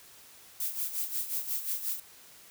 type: noise with tremolo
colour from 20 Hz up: violet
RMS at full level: -31 dBFS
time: 0.6-2 s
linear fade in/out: 2 ms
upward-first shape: sine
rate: 5.6 Hz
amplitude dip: 70%
effects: white hiss -54 dBFS RMS until 2.5 s